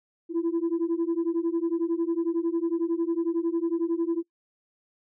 sine beating tone pair, 329.6 / 340.6 Hz, E4 / F4, 0 / -43 cents, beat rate 11 Hz, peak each -25 dBFS, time 0.29-4.23 s, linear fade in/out 50 ms, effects noise-tail reverb RT60 0.1 s tail -23 dB re dry + tanh soft clip ceiling -20 dBFS

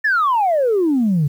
sine exponential sweep, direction down, 1809 to 136.9 Hz, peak -12 dBFS, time 0.04-1.28 s, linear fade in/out 10 ms, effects tanh soft clip ceiling -10 dBFS + 8-bit

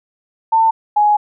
sine tone pair in turn, 896 / 835.5 Hz, A5 / G#5, +31 / +10 cents, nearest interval minor second, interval 121 cents, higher first, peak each -9 dBFS, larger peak neither, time 0.52-0.71 / 0.96-1.17 s, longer second, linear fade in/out 10 ms, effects none

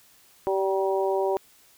harmonic tone with a mistuned harmonic, 193.2 Hz, G3, 25 cents flat, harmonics 2 / 3 / 4 / 5, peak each -24 / -28 / -30 / -32 dBFS, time 0.47-1.37 s, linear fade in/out 0 ms, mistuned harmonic 5, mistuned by -18 cents, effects white hiss -57 dBFS RMS until 1.77 s

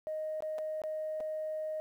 sine tone with dropouts, 622.3 Hz, D#5, in tune, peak -33 dBFS, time 0.07-1.8 s, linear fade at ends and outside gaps 0 ms, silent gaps 0.405-0.423 / 0.583-0.587 / 0.818-0.837 / 1.203-1.207 s, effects tanh soft clip ceiling -29 dBFS + 11-bit

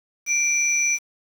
sine tone pair together, 2350 / 5922 Hz, D7 / F#8, +1 / +1 cents, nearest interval octave + major third, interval 1600 cents, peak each -21 dBFS, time 0.26-0.99 s, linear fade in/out 50 ms, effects 7-bit

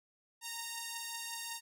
5% pulse beating tone pair, 921 / 926.4 Hz, A#5 / A#5, -21 / -11 cents, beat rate 5.4 Hz, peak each -34 / -29 dBFS, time 0.41-1.61 s, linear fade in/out 50 ms, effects none

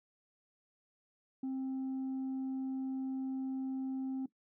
sine tone, 264.1 Hz, C4, 16 cents sharp, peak -32 dBFS, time 1.43-4.26 s, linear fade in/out 5 ms, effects noise-tail reverb RT60 0.1 s tail -17 dB re dry + tanh soft clip ceiling -34 dBFS

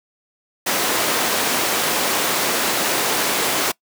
pink high-pass noise, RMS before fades -20 dBFS, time 0.66-3.72 s, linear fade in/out 10 ms, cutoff 340 Hz, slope 12 dB/octave, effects noise-tail reverb RT60 0.1 s tail -23 dB re dry

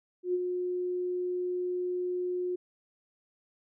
sine tone with ADSR envelope, 360 Hz, F#4, 47 cents flat, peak -24 dBFS, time 0.23-2.56 s, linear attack 110 ms, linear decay 36 ms, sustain -5 dB, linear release 10 ms, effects none

